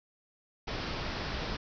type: low-pass noise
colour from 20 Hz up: pink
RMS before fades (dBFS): -36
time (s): 0.67-1.57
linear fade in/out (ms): 10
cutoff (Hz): 5500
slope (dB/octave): 96
effects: none